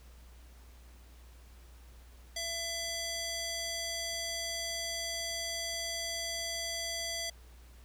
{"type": "tone with band-pass filter", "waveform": "square", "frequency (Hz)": 670, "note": "E5", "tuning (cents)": 28, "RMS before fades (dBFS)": -37, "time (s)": [2.36, 7.3], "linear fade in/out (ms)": 5, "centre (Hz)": 5500, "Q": 1.2, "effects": ["added 60 Hz sine -52 dBFS peak until 7.84 s", "pink hiss -62 dBFS RMS until 7.84 s"]}